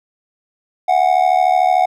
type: tone with amplitude modulation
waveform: triangle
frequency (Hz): 735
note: F#5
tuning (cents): -12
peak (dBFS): -5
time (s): 0.88-1.86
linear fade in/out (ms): 10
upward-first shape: sine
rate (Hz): 73.4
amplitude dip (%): 85
effects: none